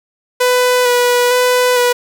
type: tone with vibrato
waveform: sawtooth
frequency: 493.9 Hz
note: B4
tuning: in tune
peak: -6 dBFS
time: 0.4-1.93 s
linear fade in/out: 10 ms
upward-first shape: square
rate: 1.1 Hz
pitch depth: 16 cents each way
effects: none